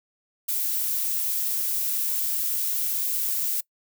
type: noise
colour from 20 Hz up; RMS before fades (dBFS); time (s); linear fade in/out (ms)
violet; -26; 0.48-3.61; 10
effects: noise-tail reverb RT60 0.1 s tail -23 dB re dry